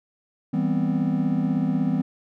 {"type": "chord", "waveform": "triangle", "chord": "C major seventh", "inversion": "first", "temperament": "just", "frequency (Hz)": [163.52, 196.22, 245.3, 261.6], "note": ["E3", "G3", "B3", "C4"], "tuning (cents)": [-14, 2, -12, 0], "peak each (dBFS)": -24, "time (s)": [0.53, 2.02], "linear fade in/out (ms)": 10, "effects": []}